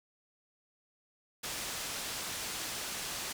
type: low-pass noise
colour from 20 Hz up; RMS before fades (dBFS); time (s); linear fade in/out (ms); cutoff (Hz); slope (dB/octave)
white; -39; 1.43-3.33; 10; 8400; 12
effects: none